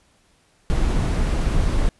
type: noise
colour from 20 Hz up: brown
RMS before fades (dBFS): -19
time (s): 0.7-1.89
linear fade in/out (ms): 0
effects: pink hiss -60 dBFS RMS until 1.99 s + resampled to 24000 Hz